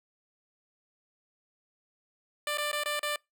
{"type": "tone with dropouts", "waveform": "10% pulse", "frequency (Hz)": 592, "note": "D5", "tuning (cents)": 14, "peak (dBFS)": -21, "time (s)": [2.47, 3.16], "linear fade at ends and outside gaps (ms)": 2, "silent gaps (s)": [[2.574, 2.582], [2.716, 2.729], [2.836, 2.858], [2.994, 3.03]], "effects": ["noise-tail reverb RT60 0.2 s tail -26 dB re dry"]}